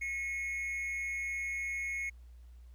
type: tone with amplitude modulation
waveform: triangle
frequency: 2179 Hz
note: C#7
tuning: 30 cents flat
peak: -30 dBFS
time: 0.01-2.1 s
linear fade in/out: 10 ms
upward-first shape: sine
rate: 257 Hz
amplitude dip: 50%
effects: added 60 Hz sine -50 dBFS peak until 2.74 s + pink hiss -73 dBFS RMS until 2.74 s